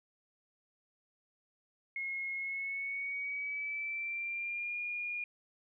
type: tone with pitch glide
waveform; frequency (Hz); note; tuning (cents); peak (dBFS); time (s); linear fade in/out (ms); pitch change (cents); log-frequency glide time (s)
sine; 2163 to 2428; C#7 to D#7; -43 to -43; -35; 1.96-5.24; 2; +200; 2.35-4.79
effects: none